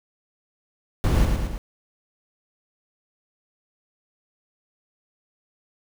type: noise with echo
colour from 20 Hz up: brown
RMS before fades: -19 dBFS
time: 1.04-1.25 s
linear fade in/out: 0 ms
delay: 110 ms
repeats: 3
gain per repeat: -4 dB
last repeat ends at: 1.58 s
effects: none